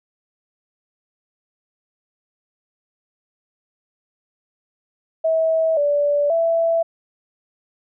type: tone with pitch steps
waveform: sine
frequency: 646 / 580 / 664 Hz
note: E5 / D5 / E5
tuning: -35 / -22 / +12 cents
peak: -15 dBFS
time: 5.24-6.83 s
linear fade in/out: 10 ms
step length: 530 ms
effects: none